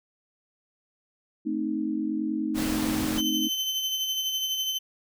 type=chord; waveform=sine; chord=A diminished; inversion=none; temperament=equal; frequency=220 / 261.6 / 311.1 Hz; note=A3 / C4 / Eb4; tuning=0 / 0 / 0 cents; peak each=-31 / -32 / -28 dBFS; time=1.45-3.49 s; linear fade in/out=20 ms
type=noise; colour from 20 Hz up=pink; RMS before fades=-32 dBFS; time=2.54-3.22 s; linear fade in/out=50 ms
type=tone with tremolo; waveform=35% pulse; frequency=3067 Hz; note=G7; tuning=38 cents flat; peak=-23 dBFS; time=3.17-4.79 s; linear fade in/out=20 ms; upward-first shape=sine; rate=12 Hz; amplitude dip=40%
effects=none